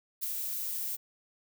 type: noise with ADSR envelope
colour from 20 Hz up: violet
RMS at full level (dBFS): -31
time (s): 0.21-0.97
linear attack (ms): 27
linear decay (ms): 11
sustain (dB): -4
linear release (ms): 22
effects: none